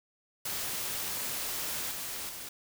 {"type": "noise with level steps", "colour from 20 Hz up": "white", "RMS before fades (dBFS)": [-35, -38, -42], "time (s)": [0.45, 2.49], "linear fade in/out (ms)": 5, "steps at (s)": [1.91, 2.29], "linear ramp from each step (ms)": 2, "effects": []}